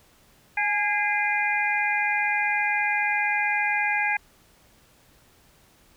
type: tone cluster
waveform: sine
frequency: 836 / 1635 / 2064 / 2421 Hz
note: G#5 / G#6 / C7 / D#7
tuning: +11 / -28 / -24 / -48 cents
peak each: -27 dBFS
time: 0.57-4.17 s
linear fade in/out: 5 ms
effects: pink hiss -58 dBFS RMS until 5.96 s